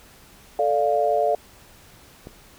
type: chord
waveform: sine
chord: D minor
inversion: second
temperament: equal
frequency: 440 / 587.3 / 698.5 Hz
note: A4 / D5 / F5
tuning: 0 / 0 / 0 cents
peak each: -24 / -22 / -21 dBFS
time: 0.59-1.35 s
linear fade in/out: 2 ms
type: click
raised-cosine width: 2 ms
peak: -23 dBFS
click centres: 2.271 s
effects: pink hiss -50 dBFS RMS until 2.58 s